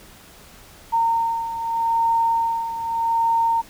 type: beating tone pair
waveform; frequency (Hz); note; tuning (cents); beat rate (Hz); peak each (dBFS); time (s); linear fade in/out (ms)
sine; 917 / 917.82; A#5 / A#5; -29 / -27; 0.82; -19 / -25; 0.92-3.62; 20
effects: pink hiss -46 dBFS RMS until 3.69 s